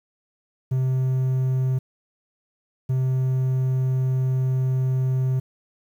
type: tone pair in turn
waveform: triangle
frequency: 130 / 130 Hz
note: C3 / C3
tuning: -11 / -11 cents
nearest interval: unison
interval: 0 cents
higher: neither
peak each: -17 dBFS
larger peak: neither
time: 0.71-1.79 / 2.89-5.4 s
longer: second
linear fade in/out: 10 ms
effects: 9-bit